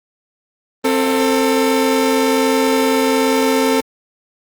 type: tone pair together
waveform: 30% pulse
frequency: 264.1 / 447 Hz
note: C4 / A4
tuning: +16 / +27 cents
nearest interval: major sixth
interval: 911 cents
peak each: -13 dBFS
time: 0.84-3.81 s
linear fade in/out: 10 ms
effects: Opus 24 kbps